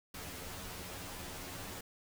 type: noise with comb filter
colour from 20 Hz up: pink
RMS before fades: -45 dBFS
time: 0.14-1.81 s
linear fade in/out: 5 ms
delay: 11 ms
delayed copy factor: +0.85
effects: none